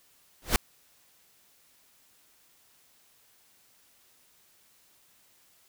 pink noise with exponential growth, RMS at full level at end -18 dBFS, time 0.42-0.56 s, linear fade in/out 1 ms, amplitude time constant 29 ms, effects white hiss -63 dBFS RMS until 5.68 s

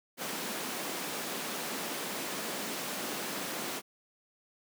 pink high-pass noise, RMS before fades -37 dBFS, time 0.17-3.82 s, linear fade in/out 50 ms, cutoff 200 Hz, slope 24 dB/octave, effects none

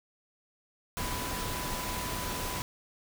sine tone in noise, 994 Hz, B5, 11 cents sharp, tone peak -40 dBFS, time 0.97-2.62 s, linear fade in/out 0 ms, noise pink, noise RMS -35 dBFS, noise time 0.97-2.62 s, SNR -8 dB, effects none

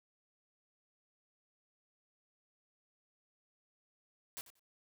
white noise with echo, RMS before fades -44 dBFS, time 4.37-4.41 s, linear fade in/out 0 ms, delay 92 ms, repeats 2, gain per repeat -15 dB, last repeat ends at 4.594 s, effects none

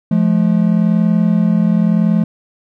triangle tone pair together, 172.96 / 213.8 Hz, F3 / A3, -16 / -49 cents, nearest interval major third, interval 367 cents, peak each -11 dBFS, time 0.11-2.24 s, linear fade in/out 5 ms, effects none

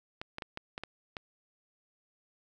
clicks, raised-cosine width 0.3 ms, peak -22 dBFS, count 7, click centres 0.215 / 0.384 / 0.422 / 0.574 / 0.779 / 0.836 / 1.168 s, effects none

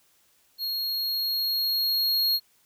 square tone with level ramp, 4284 Hz, C8, 40 cents sharp, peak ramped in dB -28 to -21 dBFS, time 0.58-2.4 s, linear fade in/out 50 ms, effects white hiss -64 dBFS RMS until 2.65 s

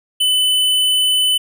square tone, 3010 Hz, F#7, 29 cents sharp, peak -13 dBFS, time 0.2-1.38 s, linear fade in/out 10 ms, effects none

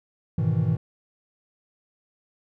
triangle chord, E major seventh, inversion first, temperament equal, 103.83 / 123.47 / 155.56 / 164.81 Hz, G#2 / B2 / D#3 / E3, 0 / 0 / 0 / 0 cents, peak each -24 dBFS, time 0.38-0.77 s, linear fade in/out 5 ms, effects none

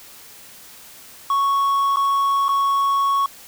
triangle tone with dropouts, 1108.7 Hz, C#6, in tune, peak -14 dBFS, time 1.3-3.26 s, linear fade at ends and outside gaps 2 ms, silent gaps 1.96-1.969 / 2.483-2.49 s, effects white hiss -43 dBFS RMS until 3.47 s

